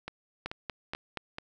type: two click trains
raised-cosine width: 0.3 ms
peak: -18 / -21 dBFS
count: 4 / 4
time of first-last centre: 0.46-1.173 / 0.08-1.384 s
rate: 4.21 / 2.3 Hz
effects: none